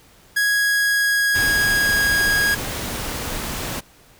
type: tone with pitch glide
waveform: 45% pulse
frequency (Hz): 1660 to 1643.8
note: G#6 to G#6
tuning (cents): -1 to -18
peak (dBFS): -16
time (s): 0.36-2.55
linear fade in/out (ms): 10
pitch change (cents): -17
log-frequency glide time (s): 0.49-2.08
type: noise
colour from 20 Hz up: pink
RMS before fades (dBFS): -27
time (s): 1.34-3.81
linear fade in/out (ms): 20
effects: pink hiss -51 dBFS RMS until 4.19 s